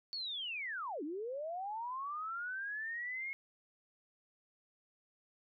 sine linear two-way sweep, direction down then up, 4499 to 276.6 to 2182 Hz, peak -38 dBFS, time 0.13-3.33 s, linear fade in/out 0 ms, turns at 1.03 s, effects none

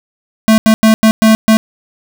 square tone bursts at uneven times, 220 Hz, A3, in tune, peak -5 dBFS, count 6, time 0.48-0.58 / 0.66-0.74 / 0.83-0.94 / 1.03-1.11 / 1.22-1.35 / 1.48-1.57 s, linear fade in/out 0 ms, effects 7-bit

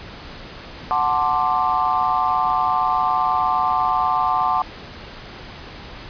sine chord, D dominant seventh, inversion first, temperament equal, 740 / 880 / 1046.5 / 1174.7 Hz, F#5 / A5 / C6 / D6, 0 / 0 / 0 / 0 cents, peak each -22 dBFS, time 0.91-4.62 s, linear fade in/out 0 ms, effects pink hiss -37 dBFS RMS until 6.09 s + resampled to 11025 Hz

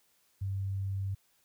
sine tone, 97.4 Hz, G2, 11 cents flat, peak -31 dBFS, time 0.41-1.15 s, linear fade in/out 10 ms, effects white hiss -70 dBFS RMS until 1.44 s

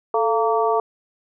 harmonic tone with a mistuned harmonic, 230 Hz, A#3, 23 cents flat, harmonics 2 / 3 / 4 / 5, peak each -20 / -22 / -23 / -24 dBFS, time 0.14-0.8 s, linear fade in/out 2 ms, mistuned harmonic 2, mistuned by -74 cents, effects none

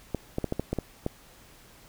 clicks, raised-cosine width 2 ms, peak -14 dBFS, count 8, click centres 0.147 / 0.384 / 0.443 / 0.524 / 0.596 / 0.73 / 0.787 / 1.064 s, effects pink hiss -54 dBFS RMS until 1.88 s

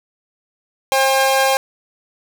sawtooth tone pair together, 534.3 / 804 Hz, C5 / G5, +36 / +44 cents, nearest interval perfect fifth, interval 708 cents, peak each -12 dBFS, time 0.92-1.57 s, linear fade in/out 0 ms, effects none

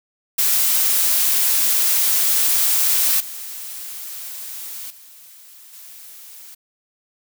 blue noise with level steps, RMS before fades -17 / -32 / -44 / -40 dBFS, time 0.38-6.55 s, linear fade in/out 10 ms, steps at 3.2 / 4.9 / 5.73 s, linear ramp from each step 5 ms, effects none

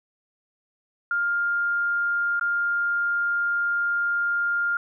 sine tone with dropouts, 1404 Hz, F6, 9 cents sharp, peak -21 dBFS, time 1.11-4.77 s, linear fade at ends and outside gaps 2 ms, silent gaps 2.396-2.411 s, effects none

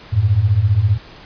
sine beating tone pair, 92.5 / 107.5 Hz, F#2 / A2, 0 / -40 cents, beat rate 15 Hz, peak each -16 / -13 dBFS, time 0.12-0.98 s, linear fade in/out 20 ms, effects pink hiss -40 dBFS RMS until 1.25 s + resampled to 11025 Hz

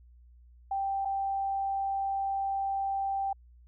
sine tone with dropouts, 784 Hz, G5, in tune, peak -28 dBFS, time 0.71-3.33 s, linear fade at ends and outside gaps 5 ms, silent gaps 1.05-1.054 s, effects added 60 Hz sine -53 dBFS peak until 3.67 s

